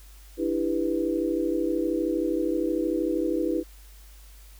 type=chord; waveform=sine; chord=E minor seventh; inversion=third; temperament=just; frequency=296.7 / 329.6 / 395.6 / 494.4 Hz; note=D4 / E4 / G4 / B4; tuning=+18 / 0 / +16 / +2 cents; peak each=-30 / -26 / -31 / -30 dBFS; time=0.37-3.64 s; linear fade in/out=50 ms; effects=added 50 Hz sine -46 dBFS peak until 4.59 s + white hiss -55 dBFS RMS until 4.59 s